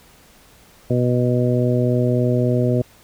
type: harmonic tone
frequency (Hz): 123.47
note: B2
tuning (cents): 0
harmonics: 1 / 2 / 3 / 4 / 5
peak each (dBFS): -18 / -21 / -23 / -24 / -25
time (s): 0.9-2.82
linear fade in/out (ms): 5
effects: pink hiss -50 dBFS RMS until 3.03 s